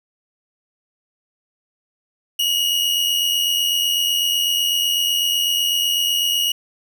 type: tone pair together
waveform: 40% pulse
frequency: 2872 / 2960 Hz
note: F7 / F#7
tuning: +48 / 0 cents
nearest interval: minor second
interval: 52 cents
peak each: -17 / -24 dBFS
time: 2.39-6.52 s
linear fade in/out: 5 ms
effects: none